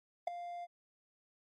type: tone with ADSR envelope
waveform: triangle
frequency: 698.5 Hz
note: F5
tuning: in tune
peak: -25 dBFS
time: 0.27-0.67 s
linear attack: 6 ms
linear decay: 7 ms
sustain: -14 dB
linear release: 34 ms
effects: MP3 48 kbps